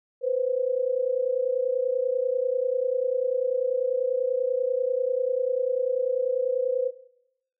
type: tone pair together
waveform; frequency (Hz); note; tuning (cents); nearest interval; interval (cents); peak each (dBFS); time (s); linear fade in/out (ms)
sine; 493.1 / 523.3; B4 / C5; -3 / 0; minor second; 103; -25; 0.21-6.92; 50
effects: noise-tail reverb RT60 0.9 s tail -20 dB re dry

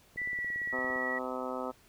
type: click train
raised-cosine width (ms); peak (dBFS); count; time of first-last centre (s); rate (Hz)
2; -37; 15; 0.16-0.96; 17.5
type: tone with pitch glide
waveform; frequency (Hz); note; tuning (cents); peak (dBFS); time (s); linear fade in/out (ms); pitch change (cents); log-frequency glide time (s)
sine; 1971 to 1931.6; B6 to B6; -4 to -39; -32; 0.17-1.19; 10; -35; 0.29-0.51
type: harmonic tone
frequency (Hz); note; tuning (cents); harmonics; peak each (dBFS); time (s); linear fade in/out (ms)
128.2; C3; -35; 2 / 3 / 4 / 5 / 6 / 7 / 8 / 9 / 10; -40 / -43 / -39 / -42 / -45 / -44 / -46 / -47 / -42; 0.72-1.72; 20
effects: pink hiss -62 dBFS RMS until 1.88 s

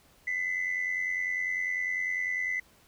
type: tone pair together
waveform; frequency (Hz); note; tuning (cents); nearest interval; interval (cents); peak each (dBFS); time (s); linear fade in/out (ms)
sine; 2003 / 2093; B6 / C7; +24 / 0; minor second; 76; -28 / -34; 0.27-2.6; 5
effects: tanh soft clip ceiling -23 dBFS + pink hiss -61 dBFS RMS until 2.87 s

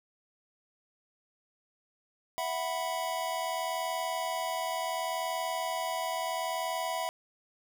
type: chord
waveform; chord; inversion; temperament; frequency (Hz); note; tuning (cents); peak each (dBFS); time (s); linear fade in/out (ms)
square; E suspended second; none; equal; 659.3 / 740 / 987.8; E5 / F#5 / B5; 0 / 0 / 0; -36 / -37 / -36; 2.38-7.09; 0
effects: none

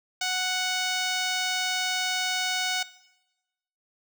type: tone with notch filter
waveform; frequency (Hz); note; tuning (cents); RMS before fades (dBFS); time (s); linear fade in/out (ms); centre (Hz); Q
5% pulse; 740; F#5; 0; -28; 0.21-2.83; 5; 11000; 0.61
effects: noise-tail reverb RT60 1.0 s tail -19 dB re dry

